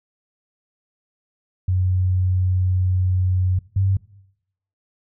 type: tone pair in turn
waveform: sine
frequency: 92.1 / 96.6 Hz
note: F#2 / G2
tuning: -7 / -25 cents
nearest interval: minor second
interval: 82 cents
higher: second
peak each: -16 / -15 dBFS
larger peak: second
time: 1.68-3.59 / 3.76-3.97 s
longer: first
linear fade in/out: 5 ms
effects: noise-tail reverb RT60 0.8 s tail -21 dB re dry